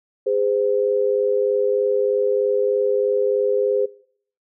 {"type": "tone pair together", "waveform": "sine", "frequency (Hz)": [409.5, 512.7], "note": ["G#4", "C5"], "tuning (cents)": [-24, -35], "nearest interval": "major third", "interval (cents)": 389, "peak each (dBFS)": -20, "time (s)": [0.26, 3.86], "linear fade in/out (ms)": 10, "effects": ["noise-tail reverb RT60 0.6 s tail -21 dB re dry"]}